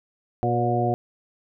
harmonic tone with a mistuned harmonic, 120 Hz, B2, 49 cents flat, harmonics 1 / 2 / 3 / 4 / 5 / 6, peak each -25 / -29 / -27 / -31 / -30 / -24 dBFS, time 0.43-0.94 s, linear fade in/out 0 ms, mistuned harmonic 5, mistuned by -52 cents, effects none

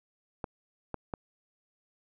clicks, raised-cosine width 1 ms, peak -20 dBFS, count 3, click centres 0.442 / 0.943 / 1.138 s, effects none

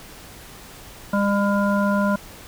harmonic tone, 201.6 Hz, G3, 49 cents sharp, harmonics 1 / 3 / 5 / 7, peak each -19 / -24 / -26 / -27 dBFS, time 1.13-2.16 s, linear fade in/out 5 ms, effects pink hiss -42 dBFS RMS until 2.47 s

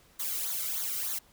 blue noise with flanger, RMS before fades -33 dBFS, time 0.19-1.19 s, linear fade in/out 10 ms, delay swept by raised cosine 0.37 to 1.2 ms, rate 3.3 Hz, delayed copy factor -0.75, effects pink hiss -61 dBFS RMS until 1.32 s

